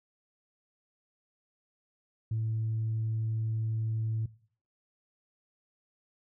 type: tone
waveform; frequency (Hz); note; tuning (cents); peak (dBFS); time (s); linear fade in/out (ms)
sine; 111; A2; +16; -27; 2.31-4.26; 5
effects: noise-tail reverb RT60 0.5 s tail -20 dB re dry + tanh soft clip ceiling -25 dBFS